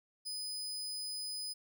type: tone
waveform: 35% pulse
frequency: 5000 Hz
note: D#8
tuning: 8 cents sharp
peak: -37 dBFS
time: 0.25-1.54 s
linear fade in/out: 20 ms
effects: 13-bit